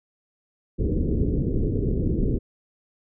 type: low-pass noise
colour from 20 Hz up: pink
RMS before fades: -23 dBFS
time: 0.78-2.39 s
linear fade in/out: 20 ms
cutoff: 450 Hz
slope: 48 dB/octave
effects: none